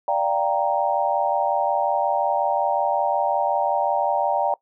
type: chord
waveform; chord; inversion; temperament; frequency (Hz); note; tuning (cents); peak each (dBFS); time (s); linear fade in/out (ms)
sine; G minor seventh; second; equal; 587.3 / 698.5 / 784 / 932.3; D5 / F5 / G5 / Bb5; 0 / 0 / 0 / 0; -24 / -26 / -23 / -24; 0.08-4.54; 2
effects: noise-tail reverb RT60 0.1 s tail -21 dB re dry